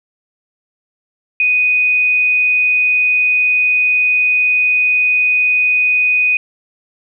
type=tone; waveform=sine; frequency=2489 Hz; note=D#7; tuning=in tune; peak=-10 dBFS; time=1.4-6.37 s; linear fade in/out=2 ms; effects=none